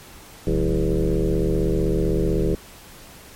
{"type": "tone with frequency modulation", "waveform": "sine", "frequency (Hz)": 174.61, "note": "F3", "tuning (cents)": 0, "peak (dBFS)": -17, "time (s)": [0.47, 2.55], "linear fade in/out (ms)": 2, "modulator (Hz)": 75.8, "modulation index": 4, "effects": ["pink hiss -44 dBFS RMS until 3.35 s", "MP3 64 kbps"]}